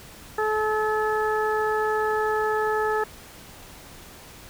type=harmonic tone; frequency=430.6 Hz; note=A4; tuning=37 cents flat; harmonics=1 / 2 / 3 / 4; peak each=-24 / -27 / -29 / -30 dBFS; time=0.38-3.04 s; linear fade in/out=5 ms; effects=pink hiss -45 dBFS RMS until 4.49 s